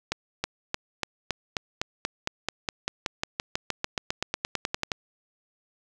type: accelerating click train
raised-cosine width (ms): 0.2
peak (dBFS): -9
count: 28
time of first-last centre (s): 0.12-4.918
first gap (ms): 320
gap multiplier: 0.95
effects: none